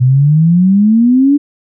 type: exponential sweep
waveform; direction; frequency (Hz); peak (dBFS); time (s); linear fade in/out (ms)
sine; up; 123.47 to 293.7; -5; 0-1.38; 20
effects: none